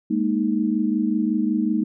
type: chord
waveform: sine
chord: Ab suspended second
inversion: none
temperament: equal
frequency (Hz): 207.7 / 233.1 / 311.1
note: Ab3 / Bb3 / Eb4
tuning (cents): 0 / 0 / 0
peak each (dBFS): -23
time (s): 0.1-1.84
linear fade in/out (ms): 10
effects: none